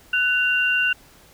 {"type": "tone pair together", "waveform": "sine", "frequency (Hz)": [1492, 2776], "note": ["F#6", "F7"], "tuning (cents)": [14, -11], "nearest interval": "major seventh", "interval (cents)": 1075, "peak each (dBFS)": -20, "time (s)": [0.13, 0.93], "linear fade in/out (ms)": 5, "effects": ["pink hiss -51 dBFS RMS until 1.33 s"]}